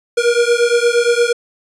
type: beating tone pair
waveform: square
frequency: 471.5 / 480.1 Hz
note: A#4 / B4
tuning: +20 / -49 cents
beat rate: 8.6 Hz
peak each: -15 dBFS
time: 0.17-1.33 s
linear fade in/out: 10 ms
effects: resampled to 22050 Hz